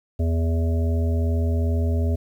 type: harmonic tone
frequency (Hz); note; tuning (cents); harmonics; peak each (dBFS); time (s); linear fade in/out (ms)
82.5; E2; +2; 1 / 3 / 5 / 7 / 8; -19 / -29 / -33 / -36 / -37; 0.19-2.16; 10
effects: 9-bit